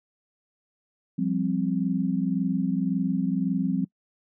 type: chord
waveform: sine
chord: F suspended second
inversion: none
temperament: just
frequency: 174.61 / 196.44 / 261.9 Hz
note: F3 / G3 / C4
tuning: 0 / +4 / +2 cents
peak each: -27 dBFS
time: 1.18-3.85 s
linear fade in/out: 10 ms
effects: noise-tail reverb RT60 0.1 s tail -24 dB re dry